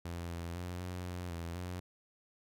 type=tone with pitch steps; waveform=sawtooth; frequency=85.7 / 85 / 88.7 / 90.1 / 89.2 / 84.5 / 89.8 Hz; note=F2 / F2 / F2 / F#2 / F2 / E2 / F2; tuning=-32 / -46 / +27 / -45 / +37 / +43 / +49 cents; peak=-35 dBFS; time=0.05-1.8 s; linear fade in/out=5 ms; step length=250 ms; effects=none